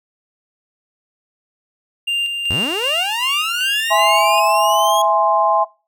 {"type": "tone with tremolo", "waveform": "triangle", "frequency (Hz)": 2794, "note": "F7", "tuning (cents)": 0, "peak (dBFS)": -15, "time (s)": [2.07, 4.4], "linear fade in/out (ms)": 10, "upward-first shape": "square", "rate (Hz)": 2.6, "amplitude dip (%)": 40}
{"type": "linear sweep", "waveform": "sawtooth", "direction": "up", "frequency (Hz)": [60.9, 3322], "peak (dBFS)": -18, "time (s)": [2.5, 5.02], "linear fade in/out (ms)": 5}
{"type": "chord", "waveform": "sine", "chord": "E augmented", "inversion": "none", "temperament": "equal", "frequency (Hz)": [659.3, 830.6, 1046.5], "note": ["E5", "G#5", "B#5"], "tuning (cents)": [0, 0, 0], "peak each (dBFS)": -16, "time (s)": [3.9, 5.65], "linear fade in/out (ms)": 20}
{"effects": ["noise-tail reverb RT60 0.3 s tail -21 dB re dry"]}